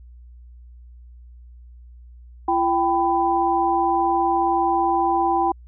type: tone cluster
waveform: sine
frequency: 339.9 / 783 / 998 Hz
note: F4 / G5 / B5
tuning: -47 / -2 / +18 cents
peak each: -23 / -19 / -23 dBFS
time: 2.48-5.52 s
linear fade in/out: 5 ms
effects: added 60 Hz sine -41 dBFS peak until 5.67 s